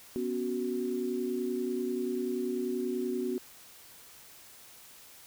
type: chord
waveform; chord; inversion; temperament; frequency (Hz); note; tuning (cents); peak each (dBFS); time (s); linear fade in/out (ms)
sine; B suspended second; none; equal; 246.9 / 277.2 / 370; B3 / C#4 / F#4; 0 / 0 / 0; -34 / -38 / -32; 0.16-3.38; 0
effects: white hiss -53 dBFS RMS until 5.26 s